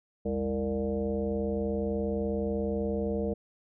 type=tone with frequency modulation; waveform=sine; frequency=331.7 Hz; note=E4; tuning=11 cents sharp; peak=-27 dBFS; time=0.25-3.34 s; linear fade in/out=10 ms; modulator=128 Hz; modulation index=1.9; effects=none